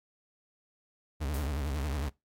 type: tone with vibrato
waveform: 40% pulse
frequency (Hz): 71.5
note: D2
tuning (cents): -46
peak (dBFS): -30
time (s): 1.2-2.1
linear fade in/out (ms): 20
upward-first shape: sine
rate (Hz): 11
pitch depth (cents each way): 150
type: noise with exponential decay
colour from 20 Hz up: blue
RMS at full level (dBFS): -42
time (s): 1.34-1.62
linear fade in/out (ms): 1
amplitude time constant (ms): 60
effects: noise-tail reverb RT60 0.2 s tail -22 dB re dry + AAC 48 kbps